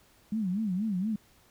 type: tone with vibrato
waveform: sine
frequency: 200 Hz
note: G3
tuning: 35 cents sharp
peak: -27 dBFS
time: 0.32-1.16 s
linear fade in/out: 5 ms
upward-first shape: sine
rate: 4.2 Hz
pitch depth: 200 cents each way
effects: pink hiss -62 dBFS RMS until 1.5 s